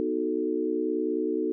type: chord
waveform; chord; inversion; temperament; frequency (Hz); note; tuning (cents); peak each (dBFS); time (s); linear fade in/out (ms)
sine; B dominant seventh; none; equal; 246.9 / 311.1 / 370 / 440; B3 / D#4 / F#4 / A4; 0 / 0 / 0 / 0; -34 / -29 / -30 / -30; 0-1.52; 0
effects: none